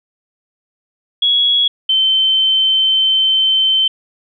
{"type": "tone pair in turn", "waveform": "sine", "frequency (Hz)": [3344, 3089], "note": ["G#7", "G7"], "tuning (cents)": [11, -26], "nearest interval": "minor second", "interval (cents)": 137, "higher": "first", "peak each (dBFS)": -10, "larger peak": "neither", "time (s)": [[1.22, 1.68], [1.89, 3.88]], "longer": "second", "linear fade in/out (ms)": 5, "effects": []}